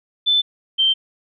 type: tone pair in turn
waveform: sine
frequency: 3520 / 3130 Hz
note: A7 / G7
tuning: 0 / -3 cents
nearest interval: major second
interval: 203 cents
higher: first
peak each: -13 dBFS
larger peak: neither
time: 0.26-0.42 / 0.78-0.94 s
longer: neither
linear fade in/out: 20 ms
effects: none